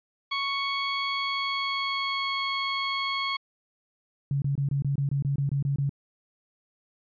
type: tone with pitch glide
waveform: 15% pulse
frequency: 1108.7 to 1098.5 Hz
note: C#6 to C#6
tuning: 0 to -16 cents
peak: -20 dBFS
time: 0.31-3.37 s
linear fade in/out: 10 ms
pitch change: -16 cents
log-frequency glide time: 1.08-2.45 s
type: tone bursts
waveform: sine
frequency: 139.8 Hz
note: C#3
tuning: 15 cents sharp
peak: -23 dBFS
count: 12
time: 4.31-5.894 s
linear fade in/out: 2 ms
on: 110 ms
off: 24 ms
effects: resampled to 11025 Hz